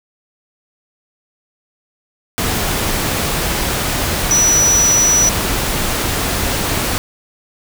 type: tone in noise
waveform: sine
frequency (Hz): 5900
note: F#8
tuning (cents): -6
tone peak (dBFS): -10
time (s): 4.31-5.29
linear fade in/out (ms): 0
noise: pink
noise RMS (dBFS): -18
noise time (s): 2.38-6.98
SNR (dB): +5
effects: none